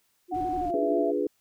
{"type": "tone with vibrato", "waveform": "sine", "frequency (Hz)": 327.4, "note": "E4", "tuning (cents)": -12, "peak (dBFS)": -32, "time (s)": [0.28, 1.06], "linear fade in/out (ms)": 50, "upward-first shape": "square", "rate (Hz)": 12, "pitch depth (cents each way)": 140}
{"type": "tone with pitch glide", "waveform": "sine", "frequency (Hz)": [740, 666.9], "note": ["F#5", "E5"], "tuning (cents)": [0, 20], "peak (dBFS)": -27, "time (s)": [0.31, 1.12], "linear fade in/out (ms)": 20, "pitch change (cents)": -180, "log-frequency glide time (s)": [0.59, 0.77]}
{"type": "noise", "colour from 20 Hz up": "brown", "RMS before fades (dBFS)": -42, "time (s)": [0.34, 0.71], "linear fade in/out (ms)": 5}
{"type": "chord", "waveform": "sine", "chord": "D diminished seventh", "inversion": "none", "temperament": "equal", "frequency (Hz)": [293.7, 349.2, 415.3, 493.9], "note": ["D4", "F4", "Ab4", "Cb5"], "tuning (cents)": [0, 0, 0, 0], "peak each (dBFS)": [-30, -31, -28, -31], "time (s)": [0.74, 1.27], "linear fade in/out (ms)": 2}
{"effects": ["white hiss -70 dBFS RMS until 1.4 s"]}